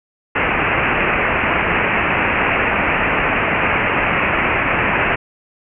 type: low-pass noise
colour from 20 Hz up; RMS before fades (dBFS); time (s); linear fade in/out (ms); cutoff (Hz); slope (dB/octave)
white; -17; 0.35-5.16; 10; 2700; 96
effects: none